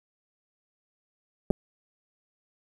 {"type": "clicks", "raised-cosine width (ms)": 2, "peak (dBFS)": -11, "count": 2, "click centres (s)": [1.504, 1.509], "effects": ["8-bit"]}